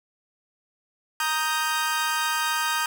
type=chord; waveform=sawtooth; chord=Eb major; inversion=second; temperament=equal; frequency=932.3 / 1244.5 / 1568 Hz; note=Bb5 / Eb6 / G6; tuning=0 / 0 / 0 cents; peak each=-24 dBFS; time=1.2-2.86 s; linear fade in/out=2 ms; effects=none